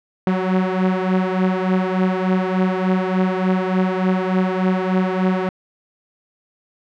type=beating tone pair; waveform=sawtooth; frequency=185 / 188.4 Hz; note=F#3 / F#3; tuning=0 / +32 cents; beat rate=3.4 Hz; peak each=-14 / -17 dBFS; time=0.27-5.49 s; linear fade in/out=2 ms; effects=low-pass 2000 Hz 12 dB/octave